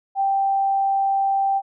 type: tone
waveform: sine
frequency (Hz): 784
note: G5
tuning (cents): 0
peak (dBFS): -17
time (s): 0.15-1.62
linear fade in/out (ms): 50
effects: none